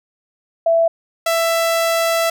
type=tone pair in turn; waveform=sine / sawtooth; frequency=664 / 664 Hz; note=E5 / E5; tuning=+12 / +12 cents; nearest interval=unison; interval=0 cents; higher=neither; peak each=-11 dBFS; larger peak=neither; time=0.66-0.88 / 1.26-2.3 s; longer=second; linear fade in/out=5 ms; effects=none